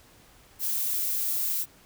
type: noise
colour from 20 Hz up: violet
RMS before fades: -28 dBFS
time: 0.59-1.66 s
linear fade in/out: 50 ms
effects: pink hiss -56 dBFS RMS until 1.85 s